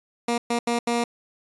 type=tone bursts at uneven times; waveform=15% pulse; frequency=236.7 Hz; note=A#3; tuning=27 cents sharp; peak=-15 dBFS; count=4; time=0.28-0.38 / 0.5-0.59 / 0.67-0.79 / 0.87-1.04 s; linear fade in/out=5 ms; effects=resampled to 24000 Hz